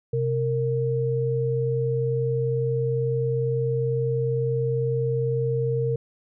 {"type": "tone pair together", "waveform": "sine", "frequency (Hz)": [129.4, 461.1], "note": ["C3", "A#4"], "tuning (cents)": [-19, -19], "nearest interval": "octave + minor seventh", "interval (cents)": 2200, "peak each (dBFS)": -24, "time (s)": [0.13, 5.96], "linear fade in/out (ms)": 5, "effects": []}